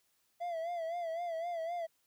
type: tone with vibrato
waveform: triangle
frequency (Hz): 675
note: E5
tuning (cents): +41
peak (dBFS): -33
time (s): 0.4-1.87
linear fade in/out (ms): 20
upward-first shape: sine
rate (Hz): 3.9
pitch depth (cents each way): 76
effects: white hiss -75 dBFS RMS until 2.06 s